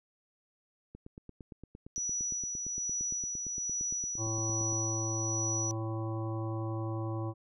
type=click train; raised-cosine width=3 ms; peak=-33 dBFS; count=34; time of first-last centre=0.95-4.726 s; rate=8.74 Hz
type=tone with tremolo; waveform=sine; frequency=5880 Hz; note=F#8; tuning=12 cents flat; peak=-31 dBFS; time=1.96-5.71 s; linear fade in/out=0 ms; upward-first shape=sine; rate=1.2 Hz; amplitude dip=35%
type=harmonic tone; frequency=111.1 Hz; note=A2; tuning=17 cents sharp; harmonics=1 / 3 / 5 / 7 / 9 / 10; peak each=-34 / -38 / -44 / -47 / -47 / -49 dBFS; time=4.17-7.34 s; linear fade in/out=50 ms
effects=none